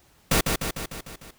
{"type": "noise with echo", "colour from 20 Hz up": "pink", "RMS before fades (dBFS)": -20, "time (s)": [0.31, 0.41], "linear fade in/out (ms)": 5, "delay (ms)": 150, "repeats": 6, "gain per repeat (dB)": -4, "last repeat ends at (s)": 1.31, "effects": ["pink hiss -59 dBFS RMS until 1.38 s"]}